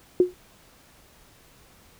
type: tone with exponential decay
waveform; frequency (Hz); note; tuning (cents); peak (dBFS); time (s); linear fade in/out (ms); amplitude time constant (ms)
sine; 360.7; F#4; -44; -10; 0.2-0.34; 2; 29
effects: pink hiss -55 dBFS RMS until 1.99 s